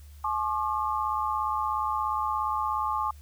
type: tone cluster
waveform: sine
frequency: 857 / 1075 / 1192 Hz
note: A5 / C6 / D6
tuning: -46 / +47 / +25 cents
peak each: -30 dBFS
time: 0.24-3.11 s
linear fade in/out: 5 ms
effects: added 73 Hz sine -45 dBFS peak until 3.21 s + white hiss -60 dBFS RMS until 3.21 s